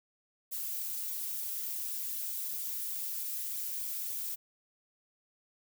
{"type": "noise with flanger", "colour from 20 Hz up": "violet", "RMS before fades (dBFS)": -37, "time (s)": [0.51, 4.36], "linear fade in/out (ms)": 20, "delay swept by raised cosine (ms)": [0.84, 5.64], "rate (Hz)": 3.3, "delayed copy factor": 0.65, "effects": []}